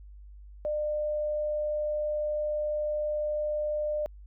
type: tone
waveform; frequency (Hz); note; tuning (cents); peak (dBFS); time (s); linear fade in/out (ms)
sine; 601; D5; +40; -27; 0.65-4.06; 0
effects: added 50 Hz sine -45 dBFS peak until 4.26 s